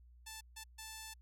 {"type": "tone bursts at uneven times", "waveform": "5% pulse", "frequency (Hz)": 880, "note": "A5", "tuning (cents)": 0, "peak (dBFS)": -35, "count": 3, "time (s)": [[0.26, 0.41], [0.56, 0.64], [0.78, 1.14]], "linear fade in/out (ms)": 10, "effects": ["added 60 Hz sine -58 dBFS peak until 1.21 s"]}